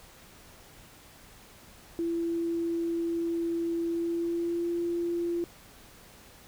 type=tone with pitch glide; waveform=sine; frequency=336.1 to 343 Hz; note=E4 to F4; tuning=+34 to -31 cents; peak=-27 dBFS; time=1.99-5.44 s; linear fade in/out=0 ms; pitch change=+35 cents; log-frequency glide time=3.88-4.71 s; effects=pink hiss -53 dBFS RMS until 6.47 s